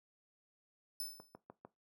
10% pulse tone with exponential decay, 5274 Hz, E8, in tune, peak -31 dBFS, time 1-1.36 s, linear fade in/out 1 ms, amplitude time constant 77 ms
click train, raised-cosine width 1 ms, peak -36 dBFS, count 4, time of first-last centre 1.2-1.65 s, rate 6.67 Hz
effects noise-tail reverb RT60 0.2 s tail -17 dB re dry + high-pass 150 Hz 12 dB/octave

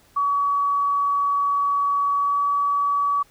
sine tone with pitch glide, 1134 to 1140.6 Hz, C#6 to C#6, +39 to +49 cents, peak -18 dBFS, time 0.16-3.23 s, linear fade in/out 10 ms, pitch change +10 cents, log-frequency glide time 2.17-2.4 s, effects pink hiss -56 dBFS RMS until 3.3 s

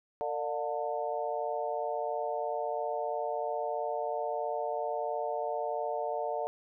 sine tone cluster, 453.6 / 595 / 718 / 895 Hz, A#4 / D5 / F5 / A5, -47 / +22 / +48 / +29 cents, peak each -37 / -35 / -35 / -39 dBFS, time 0.21-6.47 s, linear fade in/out 0 ms, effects none

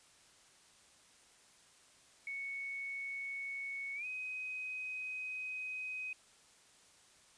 sine tone with pitch glide, 2217 to 2517 Hz, C#7 to D#7, 0 to +19 cents, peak -39 dBFS, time 2.27-6.13 s, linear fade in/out 2 ms, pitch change +219 cents, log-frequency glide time 3.95-4.06 s, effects white hiss -64 dBFS RMS until 7.37 s + resampled to 22050 Hz

